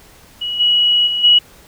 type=tone with level steps; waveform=sine; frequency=2919 Hz; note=F#7; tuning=24 cents flat; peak=-19 / -10 / -16 / -6 dBFS; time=0.41-1.39 s; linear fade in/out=10 ms; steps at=0.59 / 1.06 / 1.23 s; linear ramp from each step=20 ms; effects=pink hiss -45 dBFS RMS until 1.67 s